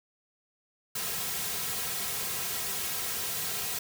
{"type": "noise with comb filter", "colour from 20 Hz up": "white", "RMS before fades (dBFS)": -33, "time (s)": [0.95, 3.79], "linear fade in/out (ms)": 5, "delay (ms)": 3.4, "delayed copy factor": -0.7, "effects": []}